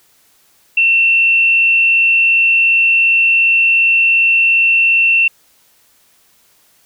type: tone with frequency modulation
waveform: sine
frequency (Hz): 2700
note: E7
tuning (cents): +41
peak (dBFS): -8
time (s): 0.77-5.28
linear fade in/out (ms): 5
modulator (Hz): 57.3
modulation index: 0.43
effects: white hiss -53 dBFS RMS until 6.85 s